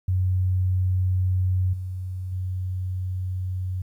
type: tone with level steps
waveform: sine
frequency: 92.4 Hz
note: F#2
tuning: 2 cents flat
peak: -19 / -28 / -25 dBFS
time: 0.08-3.82 s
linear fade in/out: 5 ms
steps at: 1.73 / 2.32 s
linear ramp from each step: 5 ms
effects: 10-bit